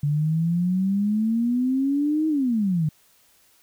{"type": "exponential two-way sweep", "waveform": "sine", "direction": "up then down", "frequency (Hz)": [143.3, 317.7, 148], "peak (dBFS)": -19, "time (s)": [0.03, 2.89], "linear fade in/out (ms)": 5, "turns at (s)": 2.28, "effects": ["white hiss -59 dBFS RMS until 3.62 s"]}